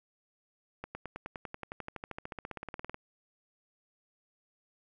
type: accelerating click train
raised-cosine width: 0.5 ms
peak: -24 dBFS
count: 29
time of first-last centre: 0.84-2.944 s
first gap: 110 ms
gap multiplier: 0.97
effects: none